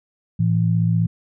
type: tone pair together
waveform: sine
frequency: 111.66 / 167.3 Hz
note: A2 / E3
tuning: +26 / +26 cents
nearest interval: perfect fifth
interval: 700 cents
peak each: -18 dBFS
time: 0.39-1.07 s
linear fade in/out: 10 ms
effects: none